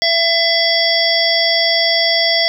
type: harmonic tone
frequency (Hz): 670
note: E5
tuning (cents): +28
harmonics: 1 / 3 / 5 / 7 / 8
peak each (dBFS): -18 / -18 / -18 / -18 / -18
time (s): 0.02-2.48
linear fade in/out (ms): 0
effects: 7-bit